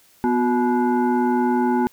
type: tone with frequency modulation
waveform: sine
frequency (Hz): 246.9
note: B3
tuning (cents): 0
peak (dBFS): -16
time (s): 0.24-1.87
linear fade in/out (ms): 0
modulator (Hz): 611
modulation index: 1.1
effects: white hiss -55 dBFS RMS until 1.92 s